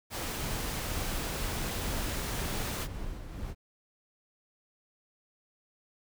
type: noise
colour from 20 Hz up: pink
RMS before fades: -36 dBFS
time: 0.1-2.88 s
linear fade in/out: 50 ms
type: noise with tremolo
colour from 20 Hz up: brown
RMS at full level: -36 dBFS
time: 0.38-3.55 s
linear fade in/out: 50 ms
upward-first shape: sine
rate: 2 Hz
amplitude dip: 45%
effects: none